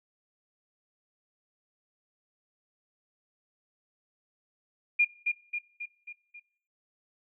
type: tone with echo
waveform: sine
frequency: 2417 Hz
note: D7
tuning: 49 cents sharp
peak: -19 dBFS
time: 4.99-5.05 s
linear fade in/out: 10 ms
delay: 270 ms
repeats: 5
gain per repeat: -5 dB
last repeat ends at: 6.4 s
effects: noise-tail reverb RT60 0.6 s tail -22 dB re dry